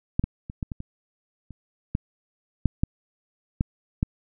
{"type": "clicks", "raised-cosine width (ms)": 5, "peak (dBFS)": [-8, -12, -22, -16, -19, -22, -28, -11, -6, -8, -9, -9], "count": 12, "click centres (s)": [0.195, 0.24, 0.499, 0.628, 0.718, 0.804, 1.507, 1.951, 2.657, 2.835, 3.609, 4.029], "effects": []}